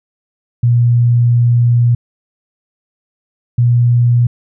sine tone pair in turn, 119.8 / 120.44 Hz, A#2 / B2, +48 / -43 cents, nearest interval unison, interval 9 cents, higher second, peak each -7 dBFS, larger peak neither, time 0.63-1.95 / 3.58-4.27 s, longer first, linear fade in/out 5 ms, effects none

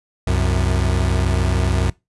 35% pulse tone pair together, 65.41 / 92.5 Hz, C2 / F#2, 0 / 0 cents, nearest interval tritone, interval 600 cents, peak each -17 dBFS, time 0.27-1.9 s, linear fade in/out 5 ms, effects noise-tail reverb RT60 0.2 s tail -21 dB re dry + resampled to 24000 Hz

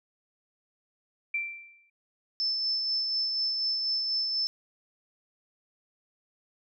sine tone with exponential decay, 2349 Hz, D7, in tune, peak -25 dBFS, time 1.34-1.9 s, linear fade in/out 5 ms, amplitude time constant 120 ms
sine tone with tremolo, 5274 Hz, E8, in tune, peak -25 dBFS, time 2.4-4.47 s, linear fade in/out 0 ms, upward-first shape sine, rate 4.1 Hz, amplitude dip 30%
effects none

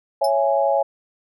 sine chord, C# minor, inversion none, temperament just, 554.4 / 665.2 / 831.5 Hz, C#5 / E5 / G#5, 0 / +16 / +2 cents, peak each -19 / -21 / -21 dBFS, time 0.21-0.83 s, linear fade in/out 10 ms
sawtooth tone with exponential decay, 5274 Hz, E8, in tune, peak -22 dBFS, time 0.24-0.31 s, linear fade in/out 5 ms, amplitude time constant 15 ms
effects none

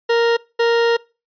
40% pulse tone bursts at uneven times, 466.2 Hz, A#4, in tune, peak -12 dBFS, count 2, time 0.09-0.37 / 0.59-0.97 s, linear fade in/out 10 ms, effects noise-tail reverb RT60 0.3 s tail -23 dB re dry + resampled to 11025 Hz

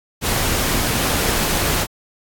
pink noise, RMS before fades -19 dBFS, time 0.21-1.87 s, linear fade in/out 50 ms, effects AAC 64 kbps

